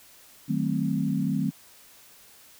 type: chord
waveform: sine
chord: D# diminished seventh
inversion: none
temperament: equal with one note detuned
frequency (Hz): 155.56 / 188.12 / 220 / 261.6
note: D#3 / F#3 / A3 / C4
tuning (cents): 0 / +29 / 0 / 0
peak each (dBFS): -29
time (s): 0.48-1.51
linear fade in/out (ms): 20
effects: white hiss -53 dBFS RMS until 2.59 s